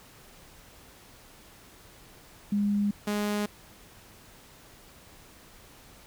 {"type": "tone pair in turn", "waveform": ["sine", "sawtooth"], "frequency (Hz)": [204.3, 207.5], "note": ["G#3", "G#3"], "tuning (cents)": [-28, -1], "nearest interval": "unison", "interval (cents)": 27, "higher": "second", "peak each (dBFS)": -23, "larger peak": "neither", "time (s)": [[2.52, 2.91], [3.07, 3.46]], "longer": "neither", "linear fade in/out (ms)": 5, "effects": ["pink hiss -53 dBFS RMS until 6.06 s"]}